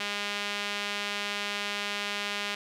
sawtooth tone with band-pass filter, 204.2 Hz, G#3, 29 cents flat, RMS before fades -33 dBFS, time 0-2.55 s, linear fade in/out 5 ms, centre 2900 Hz, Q 1.3, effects none

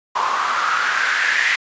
white noise with band-pass filter sweep, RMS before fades -19 dBFS, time 0.15-1.56 s, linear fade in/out 10 ms, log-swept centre 1000 to 2000 Hz, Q 5.3, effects resampled to 16000 Hz

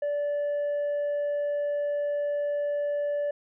triangle tone with tanh clipping, 581 Hz, D5, 19 cents flat, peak -26 dBFS, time 0.02-3.31 s, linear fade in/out 5 ms, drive 7 dB, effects none

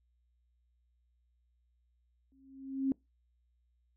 sine tone with exponential growth, 268.8 Hz, C4, 47 cents sharp, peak -25 dBFS, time 2.32-2.92 s, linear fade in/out 1 ms, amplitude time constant 130 ms, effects noise-tail reverb RT60 0.2 s tail -24 dB re dry + added 60 Hz sine -70 dBFS peak until 3.96 s

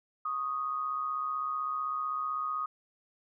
sine tone pair together, 1108.7 / 1244.5 Hz, C#6 / D#6, 0 / 0 cents, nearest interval major second, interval 200 cents, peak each -39 / -31 dBFS, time 0.25-2.66 s, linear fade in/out 5 ms, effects none

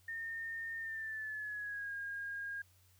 sine tone with pitch glide, 1823 to 1624.1 Hz, A#6 to G#6, -39 to -39 cents, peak -39 dBFS, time 0.08-2.62 s, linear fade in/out 5 ms, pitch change -200 cents, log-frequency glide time 0.78-1.94 s, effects added 91 Hz sine -66 dBFS peak until 2.99 s + white hiss -70 dBFS RMS until 2.99 s

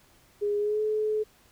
sine tone with pitch glide, 412 to 429 Hz, G#4 to A4, -14 to -44 cents, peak -24 dBFS, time 0.41-1.24 s, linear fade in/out 20 ms, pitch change +70 cents, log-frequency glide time 0.58-0.81 s, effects pink hiss -60 dBFS RMS until 1.51 s

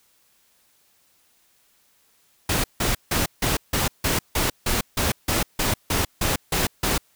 pink noise bursts, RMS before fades -22 dBFS, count 15, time 2.49-6.98 s, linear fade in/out 5 ms, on 150 ms, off 160 ms, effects white hiss -62 dBFS RMS until 7.15 s

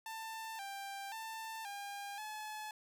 sawtooth tone with pitch steps, 891 / 791 / 891 / 805 / 857 Hz, A5 / G5 / A5 / G5 / A5, +22 / +15 / +22 / +46 / -46 cents, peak -39 dBFS, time 0.06-2.71 s, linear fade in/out 2 ms, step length 530 ms, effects none

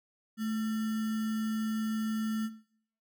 sine tone with sample-and-hold, 218.7 Hz, A3, 10 cents flat, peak -30 dBFS, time 0.37-2.5 s, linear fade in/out 50 ms, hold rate 1575 Hz, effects noise-tail reverb RT60 0.6 s tail -17 dB re dry

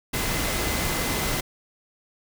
sine tone in noise, 2044 Hz, C7, 41 cents flat, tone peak -36 dBFS, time 0.13-1.41 s, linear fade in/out 10 ms, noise pink, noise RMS -26 dBFS, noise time 0.13-1.41 s, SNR -13 dB, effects none

